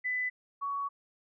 sine tone pair in turn, 2000 / 1122.5 Hz, B6 / C#6, +21 / +21 cents, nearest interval minor seventh, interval 1000 cents, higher first, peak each -29 / -31 dBFS, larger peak first, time 0.04-0.3 / 0.61-0.89 s, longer second, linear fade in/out 20 ms, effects none

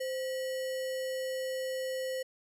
sine tone with sample-and-hold, 520 Hz, C5, 11 cents flat, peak -32 dBFS, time 0-2.23 s, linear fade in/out 10 ms, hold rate 2450 Hz, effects resampled to 32000 Hz

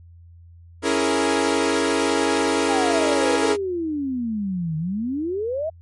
sawtooth chord, A# half-diminished seventh, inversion first, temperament equal, 277.2 / 329.6 / 415.3 / 466.2 Hz, C#4 / E4 / G#4 / A#4, 0 / 0 / 0 / 0 cents, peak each -20 dBFS, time 0.82-3.57 s, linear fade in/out 50 ms
sine exponential two-way sweep, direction down then up, 830.6 to 153.3 to 667 Hz, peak -22 dBFS, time 2.68-5.7 s, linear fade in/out 10 ms, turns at 4.77 s
effects added 85 Hz sine -43 dBFS peak until 5.81 s + MP3 48 kbps

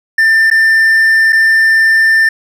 triangle tone with dropouts, 1789 Hz, A6, 28 cents sharp, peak -4 dBFS, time 0.18-2.29 s, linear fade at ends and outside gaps 5 ms, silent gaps 0.502-0.512 / 1.324-1.328 s, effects none

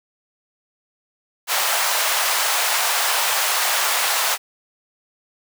pink high-pass noise, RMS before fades -20 dBFS, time 1.47-4.38 s, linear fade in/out 50 ms, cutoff 700 Hz, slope 24 dB/octave, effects none

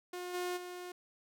sawtooth tone with level steps, 358.3 Hz, F4, 44 cents sharp, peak -36 / -31 / -39 dBFS, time 0.13-0.92 s, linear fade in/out 5 ms, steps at 0.33 / 0.56 s, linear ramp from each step 20 ms, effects none

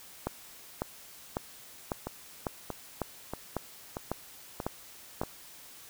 two click trains, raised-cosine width 1 ms, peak -16 / -20 dBFS, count 10 / 6, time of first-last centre 0.27-5.215 / 2.07-5.235 s, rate 1.82 / 1.58 Hz, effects white hiss -51 dBFS RMS until 5.89 s

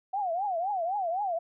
sine tone with vibrato, 740 Hz, F#5, in tune, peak -27 dBFS, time 0.13-1.39 s, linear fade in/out 10 ms, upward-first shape triangle, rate 3.9 Hz, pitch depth 240 cents each way, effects none

